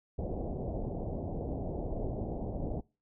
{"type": "low-pass noise", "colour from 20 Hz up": "pink", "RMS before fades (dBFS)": -36, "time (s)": [0.18, 2.81], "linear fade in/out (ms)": 10, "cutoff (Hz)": 740, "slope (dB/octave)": 48, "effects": ["noise-tail reverb RT60 0.3 s tail -23 dB re dry"]}